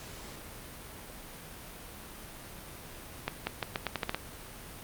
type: accelerating click train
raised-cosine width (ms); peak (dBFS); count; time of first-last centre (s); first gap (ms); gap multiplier
0.3; -14; 9; 3.28-4.146; 190; 0.83
effects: pink hiss -46 dBFS RMS until 4.83 s + Opus 48 kbps